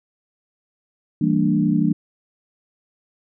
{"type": "chord", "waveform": "sine", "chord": "E half-diminished seventh", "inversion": "none", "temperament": "equal with one note detuned", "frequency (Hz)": [164.81, 196, 228.7, 293.7], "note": ["E3", "G3", "Bb3", "D4"], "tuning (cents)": [0, 0, -33, 0], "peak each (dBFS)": -21, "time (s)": [1.21, 1.93], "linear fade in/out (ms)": 5, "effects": []}